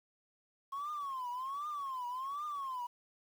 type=tone with vibrato; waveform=triangle; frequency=1083 Hz; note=C#6; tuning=41 cents flat; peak=-34 dBFS; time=0.72-2.87 s; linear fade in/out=10 ms; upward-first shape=triangle; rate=1.3 Hz; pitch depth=210 cents each way; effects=tanh soft clip ceiling -33 dBFS + 10-bit